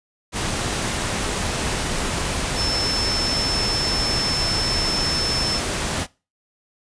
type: tone in noise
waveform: sine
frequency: 5300 Hz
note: E8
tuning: 9 cents sharp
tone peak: -22 dBFS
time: 2.55-5.61 s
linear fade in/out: 50 ms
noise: pink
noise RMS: -24 dBFS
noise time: 0.32-6.07 s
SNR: -1 dB
effects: noise-tail reverb RT60 0.3 s tail -22 dB re dry + resampled to 22050 Hz